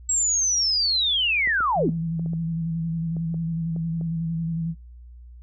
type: linear sweep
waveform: sine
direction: down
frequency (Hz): 7700 to 185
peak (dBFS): -19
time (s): 0.09-1.9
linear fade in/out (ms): 5
type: clicks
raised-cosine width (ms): 2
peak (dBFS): -26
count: 10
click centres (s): 1.474 / 1.606 / 1.889 / 2.195 / 2.261 / 2.334 / 3.167 / 3.343 / 3.763 / 4.012
type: tone with vibrato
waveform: sine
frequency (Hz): 164.81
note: E3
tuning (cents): 0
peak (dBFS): -24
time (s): 1.75-4.75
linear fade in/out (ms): 50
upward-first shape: square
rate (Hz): 11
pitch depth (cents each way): 28
effects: noise-tail reverb RT60 0.3 s tail -23 dB re dry + added 60 Hz sine -41 dBFS peak until 5.42 s